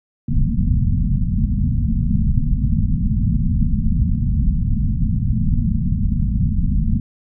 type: low-pass noise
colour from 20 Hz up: pink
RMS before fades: -17 dBFS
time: 0.28-7 s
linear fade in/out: 5 ms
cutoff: 240 Hz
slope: 96 dB/octave
effects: none